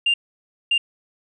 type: tone bursts at uneven times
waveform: sine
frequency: 2794 Hz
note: F7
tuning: in tune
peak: -14 dBFS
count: 2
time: 0.06-0.14 / 0.71-0.78 s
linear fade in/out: 5 ms
effects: tanh soft clip ceiling -12 dBFS